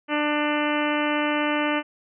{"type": "harmonic tone", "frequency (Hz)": 297.3, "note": "D4", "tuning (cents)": 21, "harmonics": [1, 2, 3, 4, 5, 6, 7, 8, 9, 10], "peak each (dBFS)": [-25, -28, -30, -31, -32, -33, -33, -34, -35, -35], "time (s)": [0.08, 1.83], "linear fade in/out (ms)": 50, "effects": []}